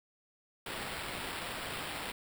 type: noise with sample-and-hold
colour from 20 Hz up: white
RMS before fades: -40 dBFS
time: 0.66-2.12 s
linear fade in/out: 5 ms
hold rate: 6300 Hz
effects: none